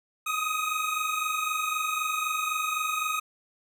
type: tone pair together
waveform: 25% pulse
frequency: 1243 / 1266.9 Hz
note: D#6 / D#6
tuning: -2 / +31 cents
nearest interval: unison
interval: 33 cents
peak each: -26 dBFS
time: 0.26-3.2 s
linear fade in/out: 10 ms
effects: none